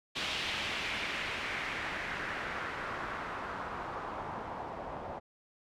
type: noise with low-pass filter sweep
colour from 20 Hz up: white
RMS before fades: -38 dBFS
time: 0.15-5.2 s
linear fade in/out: 20 ms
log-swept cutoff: 3300 to 750 Hz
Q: 1.8
effects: none